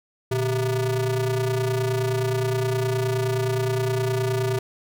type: ring-modulated tone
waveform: square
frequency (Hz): 133.9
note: C3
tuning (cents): +40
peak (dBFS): -19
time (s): 0.31-4.59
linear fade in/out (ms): 5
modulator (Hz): 253
effects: none